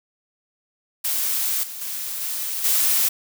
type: noise with level steps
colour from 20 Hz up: blue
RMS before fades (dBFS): -23 / -34 / -29 / -27 / -19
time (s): 1.04-3.09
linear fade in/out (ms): 10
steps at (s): 1.63 / 1.81 / 2.21 / 2.64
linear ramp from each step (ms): 5
effects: none